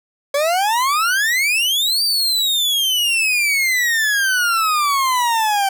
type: exponential two-way sweep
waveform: 40% pulse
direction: up then down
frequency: 554.4 to 4717 to 771 Hz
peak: -14 dBFS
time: 0.34-5.69 s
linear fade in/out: 5 ms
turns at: 2.03 s
effects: none